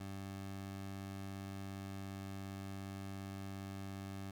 20% pulse tone, 97.3 Hz, G2, 12 cents flat, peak -39 dBFS, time 0-4.31 s, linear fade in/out 5 ms, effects none

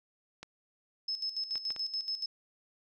clicks, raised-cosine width 0.2 ms, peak -26 dBFS, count 4, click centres 0.43 / 1.556 / 1.705 / 1.763 s
sine tone with tremolo, 5200 Hz, E8, 24 cents flat, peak -31 dBFS, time 1.08-2.26 s, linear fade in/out 5 ms, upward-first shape square, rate 7 Hz, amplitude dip 70%
effects none

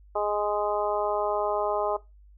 harmonic tone, 207.7 Hz, G#3, in tune, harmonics 2 / 3 / 4 / 5 / 6, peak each -30 / -28 / -30 / -33 / -35 dBFS, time 0.15-1.97 s, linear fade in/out 10 ms, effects noise-tail reverb RT60 0.2 s tail -17 dB re dry + added 50 Hz sine -50 dBFS peak until 2.37 s

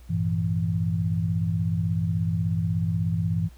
sine chord, E diminished, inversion first, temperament equal with one note detuned, 98 / 114.41 / 164.81 Hz, G2 / Bb2 / E3, 0 / -32 / 0 cents, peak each -26 / -30 / -25 dBFS, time 0.09-3.49 s, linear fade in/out 20 ms, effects added 60 Hz sine -45 dBFS peak until 3.57 s + pink hiss -58 dBFS RMS until 3.57 s

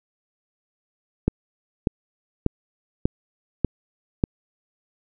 click train, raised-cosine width 3 ms, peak -5 dBFS, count 6, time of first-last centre 1.28-4.239 s, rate 1.69 Hz, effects none

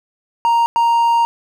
triangle tone bursts at uneven times, 932.3 Hz, A#5, in tune, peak -9 dBFS, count 2, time 0.45-0.66 / 0.76-1.25 s, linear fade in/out 0 ms, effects none

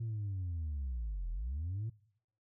sine linear two-way sweep, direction down then up, 116.54 to 39.61 to 116.54 Hz, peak -33 dBFS, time 0-1.9 s, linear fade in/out 10 ms, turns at 1.31 s, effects noise-tail reverb RT60 0.8 s tail -26 dB re dry + tanh soft clip ceiling -33 dBFS

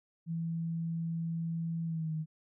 sine tone with pitch glide, 165.5 to 157.03 Hz, E3 to D#3, +7 to +16 cents, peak -32 dBFS, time 0.26-2.26 s, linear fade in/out 50 ms, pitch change -91 cents, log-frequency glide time 1.85-2.13 s, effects none

